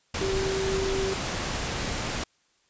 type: tone in noise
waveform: sine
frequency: 385.4 Hz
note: G4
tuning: 29 cents flat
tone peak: -26 dBFS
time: 0.21-1.14 s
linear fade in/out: 5 ms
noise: pink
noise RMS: -30 dBFS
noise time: 0.14-2.24 s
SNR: +1 dB
effects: white hiss -67 dBFS RMS until 2.69 s + resampled to 16000 Hz